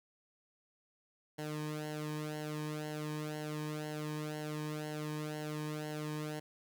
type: tone with flanger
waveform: sawtooth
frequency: 152.1 Hz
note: D#3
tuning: 39 cents flat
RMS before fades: -40 dBFS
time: 1.38-6.4 s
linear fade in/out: 10 ms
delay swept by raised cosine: 0.82 to 1.46 ms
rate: 2 Hz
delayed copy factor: -0.8
effects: 12-bit